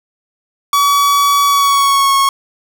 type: tone with pitch glide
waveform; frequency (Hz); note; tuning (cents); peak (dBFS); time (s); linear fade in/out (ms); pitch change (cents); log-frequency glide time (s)
45% pulse; 1137 to 1097; C#6 to C#6; +44 to -18; -9; 0.73-2.29; 2; -62; 1.45-2.16
effects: none

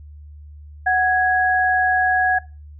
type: tone pair together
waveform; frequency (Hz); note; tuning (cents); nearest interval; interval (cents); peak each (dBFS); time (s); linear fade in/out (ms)
sine; 740 / 1661.2; F#5 / G#6; 0 / 0; octave + major second; 1400; -17; 0.86-2.39; 10
effects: noise-tail reverb RT60 0.3 s tail -20 dB re dry + added 74 Hz sine -37 dBFS peak until 2.79 s

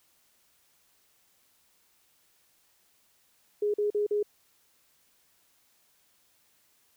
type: tone bursts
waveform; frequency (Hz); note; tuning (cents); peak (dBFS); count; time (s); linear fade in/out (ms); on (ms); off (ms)
sine; 415.3; G#4; 0; -24; 4; 3.62-4.229; 5; 120; 43
effects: white hiss -67 dBFS RMS until 6.96 s

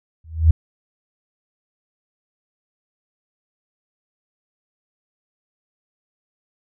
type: tone with exponential growth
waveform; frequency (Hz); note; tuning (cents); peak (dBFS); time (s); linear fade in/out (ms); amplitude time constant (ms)
sine; 80.4; E2; -43; -5; 0.24-0.51; 5; 58
effects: none

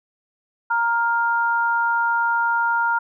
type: tone pair together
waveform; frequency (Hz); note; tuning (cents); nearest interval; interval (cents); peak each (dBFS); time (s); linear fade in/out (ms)
sine; 932.3 / 1403.7; A#5 / F6; 0 / +8; perfect fifth; 708; -20; 0.7-2.99; 10
effects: none

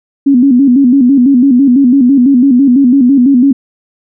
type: tone with vibrato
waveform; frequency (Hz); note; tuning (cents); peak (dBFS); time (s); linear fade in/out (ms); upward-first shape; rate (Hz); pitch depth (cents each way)
sine; 261; C4; -4; -3; 0.26-3.53; 10; square; 6; 110
effects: none

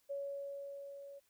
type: tone with level ramp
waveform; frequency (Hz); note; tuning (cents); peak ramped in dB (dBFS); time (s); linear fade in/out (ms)
sine; 560; C#5; +18; -37 to -49; 0.09-1.2; 20
effects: white hiss -75 dBFS RMS until 1.29 s

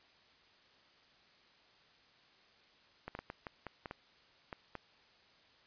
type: clicks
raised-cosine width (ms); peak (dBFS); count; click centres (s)
0.5; -27; 10; 3.08 / 3.151 / 3.19 / 3.301 / 3.468 / 3.667 / 3.858 / 3.911 / 4.528 / 4.753
effects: white hiss -65 dBFS RMS until 5.66 s + resampled to 11025 Hz

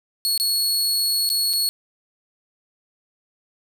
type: tone with dropouts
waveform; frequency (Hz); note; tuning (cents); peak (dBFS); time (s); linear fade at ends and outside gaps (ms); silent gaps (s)
sawtooth; 4358; C#8; -30; -16; 0.25-1.69; 0; 0.377-0.399 / 1.291-1.301 / 1.531-1.535
effects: none

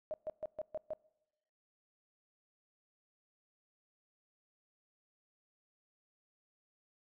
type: tone bursts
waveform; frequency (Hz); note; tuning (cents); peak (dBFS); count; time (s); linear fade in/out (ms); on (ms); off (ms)
sine; 621; D#5; -3; -36; 6; 0.11-0.934; 0; 29; 130
effects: noise-tail reverb RT60 1.0 s tail -24 dB re dry

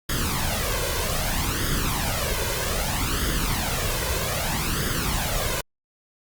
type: noise with flanger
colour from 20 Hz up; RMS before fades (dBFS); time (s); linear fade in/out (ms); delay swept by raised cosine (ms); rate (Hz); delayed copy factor
pink; -25; 0.09-5.61; 5; 0.6 to 2; 0.63; +0.65
effects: Opus 48 kbps

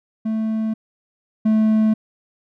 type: tone pair in turn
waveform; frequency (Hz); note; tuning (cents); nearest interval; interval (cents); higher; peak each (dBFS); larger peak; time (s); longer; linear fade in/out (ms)
triangle; 220 / 217.7; A3 / A3; 0 / -18; unison; 18; first; -17 / -11; second; 0.25-0.74 / 1.45-1.94; neither; 10
effects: none

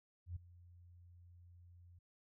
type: tone with ADSR envelope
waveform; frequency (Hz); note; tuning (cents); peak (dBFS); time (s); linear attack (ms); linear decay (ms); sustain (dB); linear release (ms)
sine; 87.6; F2; +6; -39; 0.26-1.99; 100; 9; -19; 7
effects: none

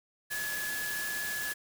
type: tone in noise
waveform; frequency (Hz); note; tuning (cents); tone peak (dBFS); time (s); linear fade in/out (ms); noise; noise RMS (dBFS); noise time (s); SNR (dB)
sine; 1700; G#6; +40; -34; 0.3-1.54; 20; white; -38; 0.3-1.54; +1
effects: none

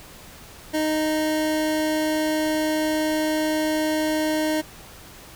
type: tone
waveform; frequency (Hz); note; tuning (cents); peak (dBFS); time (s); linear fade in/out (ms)
25% pulse; 310; D#4; -6; -17; 0.73-4.62; 20
effects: pink hiss -44 dBFS RMS until 5.35 s

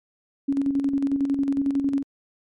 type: tone with tremolo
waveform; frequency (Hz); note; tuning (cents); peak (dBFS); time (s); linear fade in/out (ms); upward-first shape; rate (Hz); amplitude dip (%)
sine; 277.2; C#4; 0; -18; 0.48-2.03; 10; square; 11; 50
effects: MP3 48 kbps

